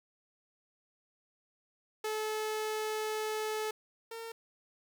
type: tone pair in turn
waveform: sawtooth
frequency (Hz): 432 / 455.7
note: A4 / A#4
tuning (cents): -32 / -39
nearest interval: minor second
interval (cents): 93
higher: second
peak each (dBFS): -29 / -37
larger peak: first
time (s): 2.04-3.71 / 4.11-4.32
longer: first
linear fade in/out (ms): 5
effects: 10-bit